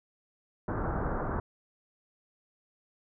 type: low-pass noise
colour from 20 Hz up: pink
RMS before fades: -32 dBFS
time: 0.68-1.4 s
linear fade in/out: 2 ms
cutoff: 1500 Hz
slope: 48 dB/octave
effects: none